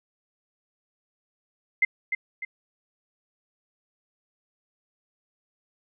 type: tone with echo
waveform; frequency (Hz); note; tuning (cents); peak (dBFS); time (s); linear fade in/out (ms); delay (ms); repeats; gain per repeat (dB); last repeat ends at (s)
sine; 2079; C7; -12; -16; 1.82-1.85; 5; 300; 2; -7; 2.45
effects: none